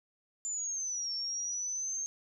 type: linear two-way sweep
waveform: sine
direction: down then up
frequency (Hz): 7180 to 5430 to 6410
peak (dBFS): -33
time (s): 0.45-2.06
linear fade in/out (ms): 0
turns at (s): 1.13
effects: none